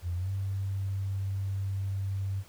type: tone with pitch glide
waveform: sine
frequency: 87.31 to 97.44 Hz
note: F2 to G2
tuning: 0 to -10 cents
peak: -29 dBFS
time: 0.02-2.44 s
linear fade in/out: 50 ms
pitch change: +190 cents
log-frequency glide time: 0.15-0.3 s
effects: pink hiss -56 dBFS RMS until 2.48 s